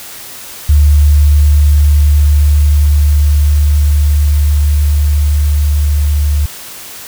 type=tone with level ramp; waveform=sine; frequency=73.42 Hz; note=D2; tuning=in tune; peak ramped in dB=-3 to -8 dBFS; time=0.69-6.46 s; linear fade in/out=5 ms; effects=white hiss -29 dBFS RMS until 7.07 s